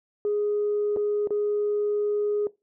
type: tone with dropouts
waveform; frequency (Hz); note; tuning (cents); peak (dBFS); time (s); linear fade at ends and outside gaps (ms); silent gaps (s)
sine; 415.3; G#4; 0; -21; 0.25-2.47; 1; 0.963-0.97 / 1.273-1.306
effects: noise-tail reverb RT60 0.2 s tail -19 dB re dry + tanh soft clip ceiling -18 dBFS